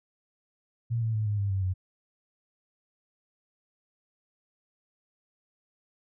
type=tone with pitch steps; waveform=sine; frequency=116.54 / 112.18 / 107.98 / 103.95 / 100.06 / 96.31 / 92.71 Hz; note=A#2 / A2 / A2 / G#2 / G2 / G2 / F#2; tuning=0 / +34 / -32 / +2 / +36 / -30 / +4 cents; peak=-25 dBFS; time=0.9-1.74 s; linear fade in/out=20 ms; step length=120 ms; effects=none